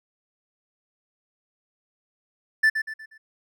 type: tone with echo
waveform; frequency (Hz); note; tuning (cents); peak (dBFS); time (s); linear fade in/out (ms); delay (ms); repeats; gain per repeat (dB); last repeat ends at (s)
triangle; 1760; A6; 0; -13; 2.63-2.7; 10; 120; 4; -8; 3.18
effects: none